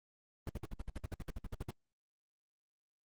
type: noise bursts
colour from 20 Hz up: brown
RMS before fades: -39 dBFS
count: 16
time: 0.47-1.708 s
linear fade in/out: 2 ms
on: 23 ms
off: 58 ms
effects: Opus 24 kbps